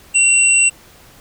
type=tone pair together; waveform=sine; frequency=2740 / 7977 Hz; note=F7 / B8; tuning=-34 / +16 cents; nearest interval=octave + perfect fifth; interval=1850 cents; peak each=-12 dBFS; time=0.14-0.7 s; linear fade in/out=20 ms; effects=pink hiss -45 dBFS RMS until 1.2 s